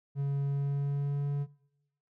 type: tone with pitch glide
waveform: triangle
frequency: 140 to 142.69 Hz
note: C#3 to D3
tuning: +18 to -50 cents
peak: -26 dBFS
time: 0.15-1.47 s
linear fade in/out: 50 ms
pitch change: +32 cents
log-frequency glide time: 0.45-1.28 s
effects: noise-tail reverb RT60 0.9 s tail -22 dB re dry